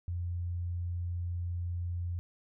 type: tone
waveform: sine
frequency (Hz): 87.4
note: F2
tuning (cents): +2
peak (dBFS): -32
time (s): 0.08-2.19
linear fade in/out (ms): 0
effects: none